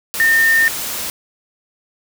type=tone in noise; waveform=sine; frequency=1818 Hz; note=A#6; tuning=44 cents flat; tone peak=-10 dBFS; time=0.2-0.68 s; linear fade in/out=0 ms; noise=white; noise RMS=-24 dBFS; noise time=0.14-1.1 s; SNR=+11 dB; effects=none